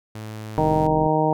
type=tone; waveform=sawtooth; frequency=108.5 Hz; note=A2; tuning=24 cents flat; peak=-28 dBFS; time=0.15-0.87 s; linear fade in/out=5 ms
type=click train; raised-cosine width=3 ms; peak=-20 dBFS; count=33; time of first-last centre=0.58-1.063 s; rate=66.2 Hz
type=harmonic tone; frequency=155.56 Hz; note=D#3; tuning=in tune; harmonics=1 / 2 / 3 / 4 / 5 / 6; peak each=-24 / -24 / -24 / -24 / -24 / -24 dBFS; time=0.58-1.33 s; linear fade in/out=0 ms
effects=none